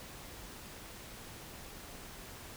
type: silence
effects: pink hiss -49 dBFS RMS until 2.56 s